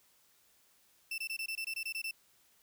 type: tone bursts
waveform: 35% pulse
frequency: 2666 Hz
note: E7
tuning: 19 cents sharp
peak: -34 dBFS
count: 11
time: 1.11-2.111 s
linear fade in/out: 5 ms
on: 71 ms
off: 22 ms
effects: white hiss -68 dBFS RMS until 2.62 s